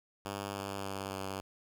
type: tone with pitch steps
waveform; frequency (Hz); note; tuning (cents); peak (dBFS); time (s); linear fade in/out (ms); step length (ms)
5% pulse; 100 / 98.85 / 97.72 / 96.59; G2 / G2 / G2 / G2; +35 / +15 / -5 / -25; -26; 0.25-1.41; 5; 290
effects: none